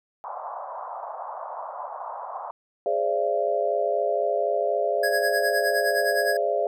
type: band-pass noise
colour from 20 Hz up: white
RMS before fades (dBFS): -35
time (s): 0.24-2.51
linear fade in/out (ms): 0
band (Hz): 600 to 1100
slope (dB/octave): 48
type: chord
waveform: sine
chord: D half-diminished seventh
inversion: second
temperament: equal with one note detuned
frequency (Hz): 415.3 / 523.3 / 587.3 / 680.5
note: Ab4 / C5 / D5 / F5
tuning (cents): 0 / 0 / 0 / -45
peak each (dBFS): -28 / -28 / -26 / -26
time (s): 2.86-6.67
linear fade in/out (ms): 2
type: tone with tremolo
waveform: square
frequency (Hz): 1661.2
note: G#6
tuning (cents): 0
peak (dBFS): -23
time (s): 5.03-6.37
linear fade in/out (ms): 5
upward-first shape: sine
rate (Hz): 9.7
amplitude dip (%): 70
effects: none